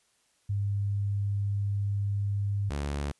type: tone pair in turn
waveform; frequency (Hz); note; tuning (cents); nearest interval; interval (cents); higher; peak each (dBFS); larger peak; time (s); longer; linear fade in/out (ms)
sine / sawtooth; 100.8 / 71.65; G2 / D2; +49 / -42; tritone; 591; first; -26 / -26; neither; 0.49-2.7 / 2.7-3.12; first; 10
effects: white hiss -69 dBFS RMS until 3.19 s + resampled to 24000 Hz